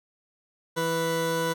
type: tone pair together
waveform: 20% pulse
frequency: 164.81 / 493.9 Hz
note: E3 / B4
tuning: 0 / 0 cents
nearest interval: octave + perfect fifth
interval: 1900 cents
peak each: -25 / -22 dBFS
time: 0.76-1.54 s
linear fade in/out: 20 ms
effects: none